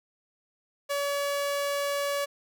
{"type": "tone", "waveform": "sawtooth", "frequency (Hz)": 568, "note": "C#5", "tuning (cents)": 42, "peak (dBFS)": -23, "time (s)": [0.89, 2.26], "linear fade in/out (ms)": 20, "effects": []}